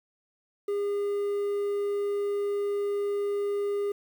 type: tone with quantisation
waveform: triangle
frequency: 406.1 Hz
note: G#4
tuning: 39 cents flat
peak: -24 dBFS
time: 0.68-3.92 s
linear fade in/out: 5 ms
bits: 9
effects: none